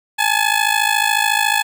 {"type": "ring-modulated tone", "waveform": "15% pulse", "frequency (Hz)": 853, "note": "G#5", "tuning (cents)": 46, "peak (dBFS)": -5, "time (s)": [0.18, 1.63], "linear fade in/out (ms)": 20, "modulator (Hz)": 27, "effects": []}